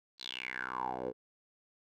10% pulse tone with band-pass filter sweep, 63.2 Hz, B1, 41 cents sharp, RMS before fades -39 dBFS, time 0.18-1.13 s, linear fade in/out 50 ms, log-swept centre 4400 to 450 Hz, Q 7.4, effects none

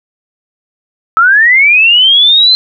sine linear sweep, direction up, 1288 to 4118 Hz, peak -3 dBFS, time 1.17-2.55 s, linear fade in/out 0 ms, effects none

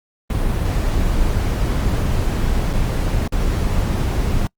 brown noise with dropouts, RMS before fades -18 dBFS, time 0.3-4.47 s, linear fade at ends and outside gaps 1 ms, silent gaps 2.731-2.735 / 3.277-3.323 s, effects noise-tail reverb RT60 0.1 s tail -26 dB re dry + Opus 32 kbps

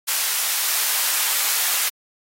white high-pass noise, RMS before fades -21 dBFS, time 0.07-1.9 s, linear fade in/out 20 ms, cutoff 910 Hz, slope 12 dB/octave, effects AAC 48 kbps

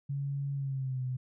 sine tone with pitch glide, 140 to 127.64 Hz, C#3 to C3, +18 to -43 cents, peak -31 dBFS, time 0.09-1.17 s, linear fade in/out 10 ms, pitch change -161 cents, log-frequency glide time 0.54-1.03 s, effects none

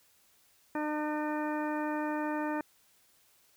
harmonic tone, 302.1 Hz, D4, 49 cents sharp, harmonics 1 / 2 / 3 / 4 / 5 / 6 / 8, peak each -33 / -38 / -37 / -44 / -44 / -43 / -51 dBFS, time 0.75-2.61 s, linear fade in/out 2 ms, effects white hiss -66 dBFS RMS until 3.56 s

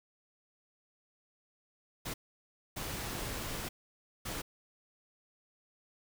pink noise bursts at uneven times, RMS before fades -39 dBFS, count 3, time 2.05-2.14 / 2.76-3.69 / 4.25-4.42 s, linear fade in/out 10 ms, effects none

